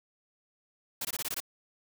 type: noise bursts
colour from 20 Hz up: white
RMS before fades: -34 dBFS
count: 7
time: 1.01-1.403 s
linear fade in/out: 5 ms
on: 39 ms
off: 20 ms
effects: none